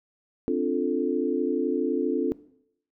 sine chord, D minor seventh, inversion third, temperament equal, 261.6 / 293.7 / 349.2 / 440 Hz, C4 / D4 / F4 / A4, 0 / 0 / 0 / 0 cents, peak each -28 dBFS, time 0.48-2.32 s, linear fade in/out 0 ms, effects noise-tail reverb RT60 0.7 s tail -19 dB re dry

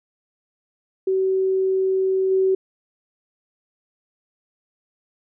sine tone with level steps, 380 Hz, F#4, 46 cents sharp, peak -17 / -15 dBFS, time 1.07-2.55 s, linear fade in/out 5 ms, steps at 2.3 s, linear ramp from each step 20 ms, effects none

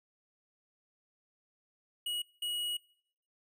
square tone bursts at uneven times, 2906 Hz, F#7, 32 cents flat, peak -34 dBFS, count 2, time 2.06-2.22 / 2.42-2.77 s, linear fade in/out 5 ms, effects noise-tail reverb RT60 0.7 s tail -25 dB re dry

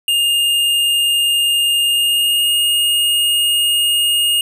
square tone with pitch glide, 2825 to 2850 Hz, F7 to F7, +19 to +34 cents, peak -13 dBFS, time 0.08-4.41 s, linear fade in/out 2 ms, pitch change +15 cents, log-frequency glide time 1.83-2.5 s, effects none

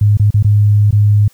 sine tone with dropouts, 103.83 Hz, G#2, in tune, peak -6 dBFS, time 0.01-1.28 s, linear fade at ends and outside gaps 5 ms, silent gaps 0.172-0.196 / 0.306-0.342 / 0.427-0.445 / 0.909-0.926 s, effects white hiss -50 dBFS RMS until 1.33 s

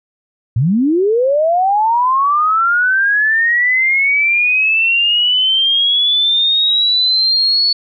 sine linear sweep, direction up, 102.9 to 4435 Hz, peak -10 dBFS, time 0.56-7.73 s, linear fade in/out 5 ms, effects none

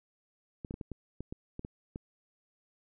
clicks, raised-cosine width 3 ms, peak -26 dBFS, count 10, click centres 0.648 / 0.709 / 0.741 / 0.812 / 0.917 / 1.206 / 1.325 / 1.594 / 1.649 / 1.959 s, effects none

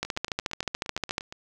two click trains, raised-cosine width 0.2 ms, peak -10 / -21 dBFS, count 17 / 12, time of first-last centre 0.03-1.181 / 0.05-1.325 s, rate 13.9 / 8.63 Hz, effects none

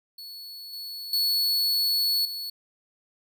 45% pulse tone with level steps, 4407 Hz, C#8, 11 cents flat, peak -38 / -34 / -21 / -31 dBFS, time 0.18-2.5 s, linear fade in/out 5 ms, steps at 0.73 / 1.13 / 2.25 s, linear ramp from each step 2 ms, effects none

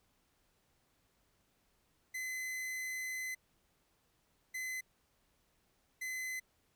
45% pulse tone bursts at uneven times, 2034 Hz, C7, 50 cents flat, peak -38 dBFS, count 3, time 2.14-3.35 / 4.54-4.81 / 6.01-6.4 s, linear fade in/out 10 ms, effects pink hiss -75 dBFS RMS until 6.75 s

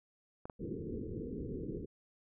clicks, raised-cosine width 1 ms, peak -30 dBFS, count 2, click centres 0.455 / 0.498 s
white low-pass noise, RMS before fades -41 dBFS, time 0.59-1.86 s, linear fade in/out 20 ms, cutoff 470 Hz, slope 96 dB/octave
effects none

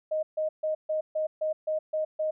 sine tone bursts, 622.3 Hz, D#5, in tune, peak -25 dBFS, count 9, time 0.11-2.31 s, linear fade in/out 10 ms, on 120 ms, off 140 ms, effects none

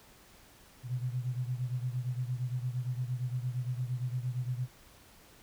sine beating tone pair, 123 / 131.7 Hz, B2 / C3, -7 / +12 cents, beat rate 8.7 Hz, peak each -33 / -37 dBFS, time 0.83-4.68 s, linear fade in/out 50 ms, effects pink hiss -58 dBFS RMS until 5.42 s

